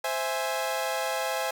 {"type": "chord", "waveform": "sawtooth", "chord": "C augmented", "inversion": "none", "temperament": "equal", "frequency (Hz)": [523.3, 659.3, 830.6], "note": ["C5", "E5", "G#5"], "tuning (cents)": [0, 0, 0], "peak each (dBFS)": -28, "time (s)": [0.04, 1.51], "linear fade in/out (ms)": 5, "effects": []}